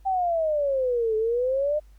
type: exponential two-way sweep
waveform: sine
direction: down then up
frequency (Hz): 784 to 430.8 to 613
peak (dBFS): -21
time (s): 0.05-1.8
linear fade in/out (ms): 20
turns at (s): 1.16
effects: added 50 Hz sine -48 dBFS peak until 1.98 s + pink hiss -66 dBFS RMS until 1.98 s